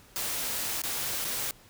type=noise with dropouts; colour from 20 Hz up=white; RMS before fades=-32 dBFS; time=0.16-1.51 s; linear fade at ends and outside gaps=0 ms; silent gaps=0.818-0.837 / 1.245-1.249 s; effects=pink hiss -56 dBFS RMS until 1.69 s

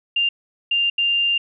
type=tone bursts at uneven times; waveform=sine; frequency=2794 Hz; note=F7; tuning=in tune; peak=-16 dBFS; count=3; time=0.16-0.29 / 0.71-0.9 / 0.98-1.38 s; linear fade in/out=5 ms; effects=none

